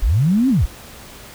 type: linear two-way sweep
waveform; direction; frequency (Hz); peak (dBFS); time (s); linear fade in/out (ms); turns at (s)
sine; up then down; 32.7 to 277.2 to 32.7; -12; 0.02-0.66; 10; 0.49
effects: pink hiss -39 dBFS RMS until 1.34 s